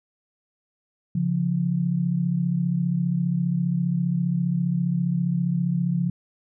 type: tone pair together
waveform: sine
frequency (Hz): 140.34 / 175.3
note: C#3 / F3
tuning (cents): +22 / +7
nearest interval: major third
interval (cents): 385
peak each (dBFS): -25 / -22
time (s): 1.15-6.1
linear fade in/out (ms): 5
effects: none